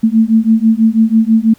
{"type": "beating tone pair", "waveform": "sine", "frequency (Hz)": [220, 226.1], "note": ["A3", "A3"], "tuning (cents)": [0, 47], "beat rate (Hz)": 6.1, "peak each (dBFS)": -10, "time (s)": [0.03, 1.54], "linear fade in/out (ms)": 10, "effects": ["pink hiss -48 dBFS RMS until 1.58 s"]}